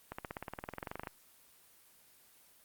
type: accelerating click train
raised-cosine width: 0.5 ms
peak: -24 dBFS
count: 20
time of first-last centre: 0.12-1.072 s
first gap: 65 ms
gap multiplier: 0.97
effects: white hiss -63 dBFS RMS until 2.64 s + Opus 24 kbps